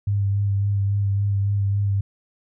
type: tone with vibrato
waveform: sine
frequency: 100.2 Hz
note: G2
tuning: 38 cents sharp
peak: -18 dBFS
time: 0.07-2.01 s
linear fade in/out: 5 ms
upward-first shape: sine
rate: 3.6 Hz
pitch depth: 22 cents each way
effects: none